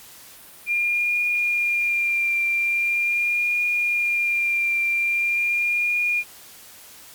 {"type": "tone with vibrato", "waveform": "sine", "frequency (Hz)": 2400, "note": "D7", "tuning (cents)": 37, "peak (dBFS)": -19, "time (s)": [0.66, 6.24], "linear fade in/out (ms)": 50, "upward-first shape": "triangle", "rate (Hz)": 0.42, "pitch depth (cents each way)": 23, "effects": ["white hiss -45 dBFS RMS until 7.14 s", "Opus 48 kbps"]}